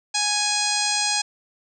harmonic tone, 830.6 Hz, G#5, in tune, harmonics 1 / 2 / 3 / 4 / 5 / 6 / 7 / 8 / 9 / 10, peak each -28 / -32 / -29 / -31 / -28 / -27 / -33 / -28 / -33 / -31 dBFS, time 0.14-1.22 s, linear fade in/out 10 ms, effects none

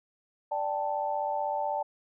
sine chord, D suspended fourth, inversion none, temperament equal, 587.3 / 784 / 880 Hz, D5 / G5 / A5, 0 / 0 / 0 cents, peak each -33 / -33 / -31 dBFS, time 0.51-1.83 s, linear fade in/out 10 ms, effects none

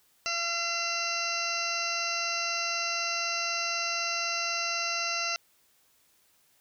harmonic tone, 681 Hz, F5, 44 cents flat, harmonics 1 / 2 / 3 / 4 / 6 / 7 / 8 / 9, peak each -39 / -35 / -39 / -33 / -39 / -37 / -38 / -37 dBFS, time 0.26-5.36 s, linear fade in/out 0 ms, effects white hiss -66 dBFS RMS until 6.6 s

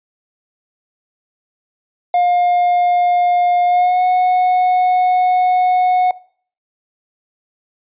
triangle tone with pitch glide, 710 to 731.6 Hz, F5 to F#5, +28 to -20 cents, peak -9 dBFS, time 2.14-6.11 s, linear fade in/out 2 ms, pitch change +52 cents, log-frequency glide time 3.65-4.04 s, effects noise-tail reverb RT60 0.5 s tail -20 dB re dry + resampled to 8000 Hz

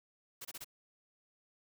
white noise bursts, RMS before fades -45 dBFS, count 4, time 0.41-0.645 s, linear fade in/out 10 ms, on 40 ms, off 25 ms, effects none

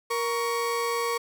35% pulse tone pair together, 469.5 / 1118.1 Hz, A#4 / C#6, +12 / +15 cents, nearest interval octave + minor third, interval 1503 cents, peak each -26 / -27 dBFS, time 0.1-1.18 s, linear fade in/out 10 ms, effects none

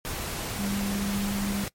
sine tone in noise, 200.3 Hz, G3, 38 cents sharp, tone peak -27 dBFS, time 0.59-1.64 s, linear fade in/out 0 ms, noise pink, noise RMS -33 dBFS, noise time 0.05-1.68 s, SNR +3 dB, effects noise-tail reverb RT60 0.1 s tail -21 dB re dry + MP3 64 kbps

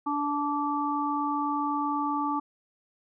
harmonic tone, 290.7 Hz, D4, 18 cents flat, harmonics 1 / 3 / 4, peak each -30 / -30 / -30 dBFS, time 0.06-2.4 s, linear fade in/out 10 ms, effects none

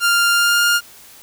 sawtooth tone with pitch glide, 1396.9 to 1410.7 Hz, F6 to F6, 0 to +17 cents, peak -9 dBFS, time 0-0.81 s, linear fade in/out 50 ms, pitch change +17 cents, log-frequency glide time 0.32-0.64 s, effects white hiss -43 dBFS RMS until 1.22 s

